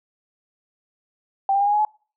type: tone with pitch steps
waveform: sine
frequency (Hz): 783 / 796.2 / 809.7 / 823.4 / 837.3 / 851.4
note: G5 / G5 / G#5 / G#5 / G#5 / G#5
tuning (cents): -2 / +27 / -44 / -15 / +14 / +43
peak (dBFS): -16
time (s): 1.49-1.85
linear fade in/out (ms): 2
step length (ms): 60
effects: noise-tail reverb RT60 0.4 s tail -26 dB re dry